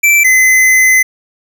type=tone pair in turn; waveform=square; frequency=2334 / 2040 Hz; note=D7 / C7; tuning=-11 / -44 cents; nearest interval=major second; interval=233 cents; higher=first; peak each=-6 dBFS; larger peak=neither; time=0.03-0.24 / 0.24-1.03 s; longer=second; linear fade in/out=10 ms; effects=none